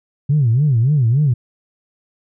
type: tone with vibrato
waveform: sine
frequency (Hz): 130.81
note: C3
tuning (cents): 0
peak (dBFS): -10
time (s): 0.29-1.34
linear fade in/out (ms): 10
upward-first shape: sine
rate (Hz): 3.5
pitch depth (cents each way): 270
effects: tanh soft clip ceiling -7 dBFS